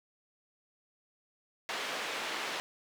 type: band-pass noise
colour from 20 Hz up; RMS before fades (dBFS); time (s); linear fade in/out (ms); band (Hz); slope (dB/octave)
white; -37; 1.69-2.6; 0; 340 to 2900; 12
effects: none